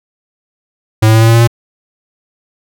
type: tone with pitch steps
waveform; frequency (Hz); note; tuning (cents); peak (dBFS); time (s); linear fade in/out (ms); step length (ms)
square; 109.3 / 110.63 / 111.98 / 113.35 / 114.73 / 116.13 / 117.55; A2 / A2 / A2 / A#2 / A#2 / A#2 / A#2; -11 / +10 / +31 / -48 / -27 / -6 / +15; -5; 1.02-1.475; 10; 65
effects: none